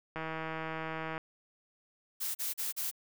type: click train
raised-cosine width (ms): 0.5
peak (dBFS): -23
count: 164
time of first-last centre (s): 0.16-1.179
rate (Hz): 160
type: noise bursts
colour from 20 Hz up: blue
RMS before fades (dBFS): -35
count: 4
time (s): 2.2-2.914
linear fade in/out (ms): 20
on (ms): 150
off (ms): 38
effects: none